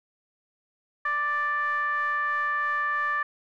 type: ring-modulated tone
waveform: triangle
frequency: 293.7 Hz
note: D4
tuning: in tune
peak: -19 dBFS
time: 1.05-3.23 s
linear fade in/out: 5 ms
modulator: 1470 Hz
effects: none